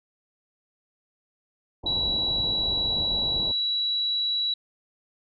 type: low-pass noise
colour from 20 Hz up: pink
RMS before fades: -35 dBFS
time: 1.83-3.52 s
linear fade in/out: 10 ms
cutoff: 1000 Hz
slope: 96 dB/octave
type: tone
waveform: sine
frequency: 3915 Hz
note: B7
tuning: 16 cents flat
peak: -23 dBFS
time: 1.86-4.54 s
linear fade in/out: 5 ms
effects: none